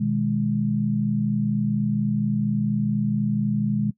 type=chord; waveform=sine; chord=G# minor; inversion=first; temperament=equal; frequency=123.47 / 155.56 / 207.7 Hz; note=B2 / D#3 / G#3; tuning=0 / 0 / 0 cents; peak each=-27 / -27 / -22 dBFS; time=0-3.91 s; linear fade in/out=10 ms; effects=noise-tail reverb RT60 0.1 s tail -19 dB re dry